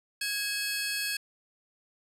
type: tone cluster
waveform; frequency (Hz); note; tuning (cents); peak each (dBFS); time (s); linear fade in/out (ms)
sawtooth; 1653 / 2570 / 4409; G#6 / E7 / C#8; -9 / -45 / -10; -31; 0.21-1.17; 5
effects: resampled to 32000 Hz